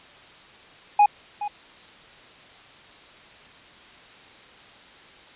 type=tone with echo; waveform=triangle; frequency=828 Hz; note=G#5; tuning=5 cents flat; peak=-10 dBFS; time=0.99-1.06 s; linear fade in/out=5 ms; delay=420 ms; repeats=1; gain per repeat=-14 dB; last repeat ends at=1.48 s; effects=white hiss -48 dBFS RMS until 5.35 s + resampled to 8000 Hz